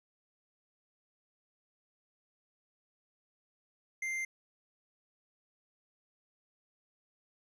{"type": "tone with tanh clipping", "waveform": "triangle", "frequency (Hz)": 2093, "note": "C7", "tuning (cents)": 0, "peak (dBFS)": -35, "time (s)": [4.02, 4.25], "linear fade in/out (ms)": 5, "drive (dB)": 13, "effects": []}